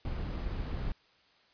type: noise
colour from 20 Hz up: brown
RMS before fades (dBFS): -35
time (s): 0.05-0.92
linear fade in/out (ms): 2
effects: white hiss -65 dBFS RMS until 1.53 s + resampled to 11025 Hz